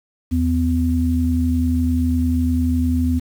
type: tone pair together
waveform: sine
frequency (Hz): 80 / 251.6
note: D#2 / B3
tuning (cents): +49 / +32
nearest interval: octave + minor sixth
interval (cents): 1983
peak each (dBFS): -18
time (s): 0.31-3.2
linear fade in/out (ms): 20
effects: 7-bit